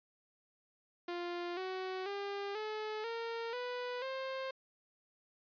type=tone with pitch steps; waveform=sawtooth; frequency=349.2 / 374.3 / 401.1 / 429.9 / 460.8 / 493.8 / 529.3 Hz; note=F4 / F#4 / G4 / A4 / A#4 / B4 / C5; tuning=0 / +20 / +40 / -40 / -20 / 0 / +20 cents; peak=-34 dBFS; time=1.08-4.51 s; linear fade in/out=5 ms; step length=490 ms; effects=resampled to 11025 Hz